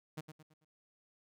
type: tone with echo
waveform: sawtooth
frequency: 155.56 Hz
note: D#3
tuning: in tune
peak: -36 dBFS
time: 0.17-0.21 s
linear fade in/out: 10 ms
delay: 110 ms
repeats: 4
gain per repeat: -8 dB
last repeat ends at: 0.65 s
effects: none